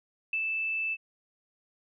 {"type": "tone with ADSR envelope", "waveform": "sine", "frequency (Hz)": 2637, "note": "E7", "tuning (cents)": 0, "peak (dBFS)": -26, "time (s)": [0.33, 0.97], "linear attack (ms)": 3, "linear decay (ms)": 69, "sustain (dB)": -2, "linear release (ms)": 42, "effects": []}